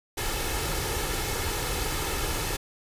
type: noise with comb filter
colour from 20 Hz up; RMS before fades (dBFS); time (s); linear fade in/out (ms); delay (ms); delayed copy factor
pink; -29; 0.17-2.57; 10; 2.3; +0.55
effects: resampled to 32000 Hz